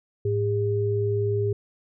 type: tone pair together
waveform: sine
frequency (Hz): 107.1 / 404.7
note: A2 / G#4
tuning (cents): -46 / -45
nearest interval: octave + major seventh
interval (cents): 2301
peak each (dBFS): -24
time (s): 0.25-1.53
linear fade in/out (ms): 5
effects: none